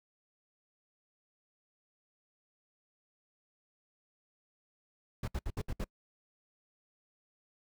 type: noise bursts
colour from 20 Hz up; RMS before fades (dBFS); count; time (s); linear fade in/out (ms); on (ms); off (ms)
brown; -35; 6; 5.23-5.843; 5; 48; 65
effects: noise-tail reverb RT60 0.1 s tail -26 dB re dry